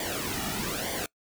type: noise with flanger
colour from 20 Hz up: pink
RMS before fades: -32 dBFS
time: 0-1.06 s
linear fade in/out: 2 ms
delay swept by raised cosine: 0.75 to 1.95 ms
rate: 1.1 Hz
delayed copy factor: -0.75
effects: noise-tail reverb RT60 0.1 s tail -23 dB re dry